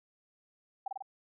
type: tone with echo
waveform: sine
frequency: 781 Hz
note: G5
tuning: 7 cents flat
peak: -32 dBFS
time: 0.86-0.88 s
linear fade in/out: 5 ms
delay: 48 ms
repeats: 3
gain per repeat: -2 dB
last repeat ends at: 1.024 s
effects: none